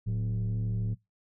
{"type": "tone with frequency modulation", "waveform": "sine", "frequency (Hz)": 110, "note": "A2", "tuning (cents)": 0, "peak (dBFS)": -25, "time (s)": [0.06, 0.95], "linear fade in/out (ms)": 20, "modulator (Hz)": 72.4, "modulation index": 0.62, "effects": ["noise-tail reverb RT60 0.2 s tail -24 dB re dry", "tanh soft clip ceiling -26 dBFS"]}